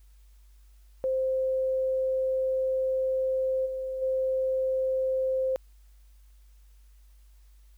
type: tone with level steps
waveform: sine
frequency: 523.3 Hz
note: C5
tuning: in tune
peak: -24 / -30 / -24 dBFS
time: 1.04-5.56 s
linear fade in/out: 0 ms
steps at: 3.65 / 4.01 s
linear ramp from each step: 20 ms
effects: added 50 Hz sine -52 dBFS peak until 7.77 s + white hiss -69 dBFS RMS until 7.77 s